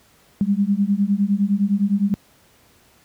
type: beating tone pair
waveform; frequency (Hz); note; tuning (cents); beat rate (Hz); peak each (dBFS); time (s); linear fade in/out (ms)
sine; 196 / 205.8; G3 / G#3; 0 / -16; 9.8; -19; 0.41-2.14; 0
effects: pink hiss -55 dBFS RMS until 3.04 s + high-pass 60 Hz 12 dB/octave